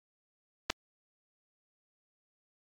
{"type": "clicks", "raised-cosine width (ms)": 0.2, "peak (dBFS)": [-13, -10], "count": 2, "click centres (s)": [0.699, 0.702], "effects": ["AAC 64 kbps"]}